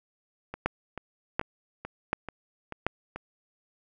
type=two click trains; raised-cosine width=0.5 ms; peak=-21 / -10 dBFS; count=7 / 4; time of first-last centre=0.54-3.16 / 0.66-2.866 s; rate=2.29 / 1.36 Hz; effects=none